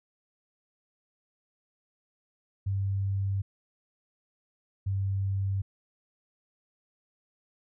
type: tone pair in turn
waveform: sine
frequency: 98 / 97.54 Hz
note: G2 / G2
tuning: 0 / -8 cents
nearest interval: unison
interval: 8 cents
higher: first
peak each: -26 dBFS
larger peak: neither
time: 2.66-3.42 / 4.86-5.62 s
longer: neither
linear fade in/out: 10 ms
effects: none